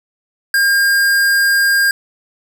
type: tone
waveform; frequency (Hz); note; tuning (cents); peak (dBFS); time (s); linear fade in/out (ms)
square; 1610; G6; +46; -11; 0.54-1.91; 2
effects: none